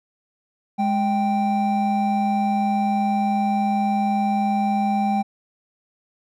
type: tone pair together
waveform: triangle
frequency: 207.7 / 784.2 Hz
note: G#3 / G5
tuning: 0 / 0 cents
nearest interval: octave + major seventh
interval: 2300 cents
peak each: -19 dBFS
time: 0.78-5.23 s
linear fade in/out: 20 ms
effects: none